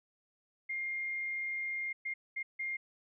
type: tone bursts at uneven times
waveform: sine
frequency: 2119 Hz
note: C7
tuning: 21 cents sharp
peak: -34 dBFS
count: 4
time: 0.69-1.93 / 2.05-2.14 / 2.36-2.43 / 2.59-2.77 s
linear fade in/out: 10 ms
effects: none

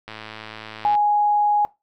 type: click train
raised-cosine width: 0.3 ms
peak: -19 dBFS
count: 96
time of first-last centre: 0.08-0.952 s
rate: 109 Hz
type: tone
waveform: sine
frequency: 830.6 Hz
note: G#5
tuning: in tune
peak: -15 dBFS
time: 0.85-1.65 s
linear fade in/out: 0 ms
effects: noise-tail reverb RT60 0.2 s tail -19 dB re dry

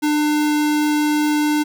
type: tone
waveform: square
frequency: 299.6 Hz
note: D4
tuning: 35 cents sharp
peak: -16 dBFS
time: 0.02-1.64 s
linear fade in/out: 20 ms
effects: none

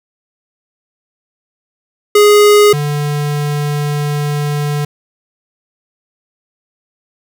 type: tone pair in turn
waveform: square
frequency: 415.3 / 146.83 Hz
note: G#4 / D3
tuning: 0 / 0 cents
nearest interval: octave + tritone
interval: 1800 cents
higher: first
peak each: -5 / -15 dBFS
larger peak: first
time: 2.15-2.73 / 2.73-4.85 s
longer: second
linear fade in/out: 5 ms
effects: 7-bit

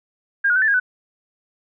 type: tone with pitch steps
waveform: sine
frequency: 1613 / 1449 / 1527 / 1760 / 1632 / 1497 Hz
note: G6 / F#6 / G6 / A6 / G#6 / F#6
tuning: +49 / -37 / -46 / 0 / -31 / +20 cents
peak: -14 dBFS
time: 0.44-0.8 s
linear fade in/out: 10 ms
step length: 60 ms
effects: none

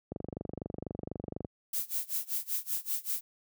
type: click train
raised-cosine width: 2 ms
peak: -23 dBFS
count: 33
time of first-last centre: 0.12-1.448 s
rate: 24.1 Hz
type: noise with tremolo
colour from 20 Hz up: violet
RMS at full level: -31 dBFS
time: 1.73-3.21 s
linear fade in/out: 5 ms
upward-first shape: sine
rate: 5.2 Hz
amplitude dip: 95%
effects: high-pass 80 Hz 12 dB/octave

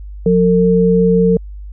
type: tone pair together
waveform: sine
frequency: 179.69 / 452.8 Hz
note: F3 / A4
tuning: +50 / +50 cents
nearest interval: octave + major third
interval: 1600 cents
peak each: -11 dBFS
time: 0.26-1.37 s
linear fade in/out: 2 ms
effects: added 50 Hz sine -27 dBFS peak until 1.72 s

